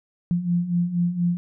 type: beating tone pair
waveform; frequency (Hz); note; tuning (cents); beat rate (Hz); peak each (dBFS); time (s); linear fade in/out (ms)
sine; 171.5 / 175.7; F3 / F3; -31 / +11; 4.2; -26 / -21; 0.31-1.37; 0
effects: none